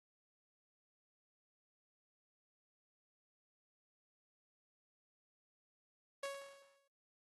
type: tone with exponential decay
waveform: sawtooth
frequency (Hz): 555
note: C#5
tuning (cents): +2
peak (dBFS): -35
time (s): 6.23-6.88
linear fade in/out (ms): 5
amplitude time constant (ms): 140
effects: AAC 32 kbps